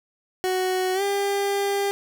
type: tone with pitch glide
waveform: 30% pulse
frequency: 371 to 399.9 Hz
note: F#4 to G4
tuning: +5 to +35 cents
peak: -19 dBFS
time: 0.44-1.91 s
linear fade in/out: 0 ms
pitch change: +130 cents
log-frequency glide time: 0.94-1.02 s
effects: none